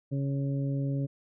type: harmonic tone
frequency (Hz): 138.59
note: C#3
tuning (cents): 0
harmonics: 1 / 2 / 3 / 4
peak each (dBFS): -28 / -34 / -44 / -42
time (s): 0.11-1.07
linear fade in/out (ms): 20
effects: none